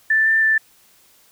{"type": "tone with pitch steps", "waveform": "sine", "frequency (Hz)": [1765, 1781, 1766], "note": ["A6", "A6", "A6"], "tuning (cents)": [5, 21, 6], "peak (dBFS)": -13, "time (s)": [0.1, 0.58], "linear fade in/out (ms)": 5, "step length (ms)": 160, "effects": ["white hiss -54 dBFS RMS until 1.31 s"]}